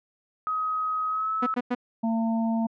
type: tone with pitch glide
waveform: sine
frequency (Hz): 1264 to 1299.5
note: D#6 to E6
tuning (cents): +27 to -25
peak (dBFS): -24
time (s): 0.47-1.54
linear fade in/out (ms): 0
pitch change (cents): +48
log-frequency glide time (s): 1.08-1.31
type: tone bursts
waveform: sawtooth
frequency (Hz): 245.9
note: B3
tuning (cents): -7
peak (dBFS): -19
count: 3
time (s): 1.42-1.75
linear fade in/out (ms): 10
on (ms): 46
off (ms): 96
type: harmonic tone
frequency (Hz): 226.4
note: A3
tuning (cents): +50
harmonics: 1 / 3 / 4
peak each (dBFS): -23 / -33 / -35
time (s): 2.03-2.67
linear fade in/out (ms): 10
effects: low-pass 2000 Hz 12 dB/octave